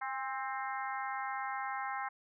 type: harmonic tone with a mistuned harmonic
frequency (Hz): 263.5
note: C4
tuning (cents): +12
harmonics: 3 / 4 / 5 / 6 / 7 / 8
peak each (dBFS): -39 / -41 / -43 / -45 / -46 / -47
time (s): 0.01-2.09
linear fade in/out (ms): 10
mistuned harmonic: 3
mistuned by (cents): +33
effects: none